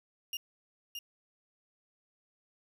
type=tone with echo; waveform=35% pulse; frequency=2826 Hz; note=F7; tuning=20 cents sharp; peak=-33 dBFS; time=0.33-0.37 s; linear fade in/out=2 ms; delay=620 ms; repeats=1; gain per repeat=-4 dB; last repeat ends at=0.99 s; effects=none